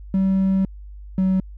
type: tone pair in turn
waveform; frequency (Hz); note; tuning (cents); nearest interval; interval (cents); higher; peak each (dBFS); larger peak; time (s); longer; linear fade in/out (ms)
triangle; 191.6 / 188.42; G3 / F#3; -39 / +32; unison; 29; first; -13; neither; 0.14-0.65 / 1.18-1.4; first; 2
effects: tanh soft clip ceiling -9 dBFS + added 50 Hz sine -35 dBFS peak until 1.57 s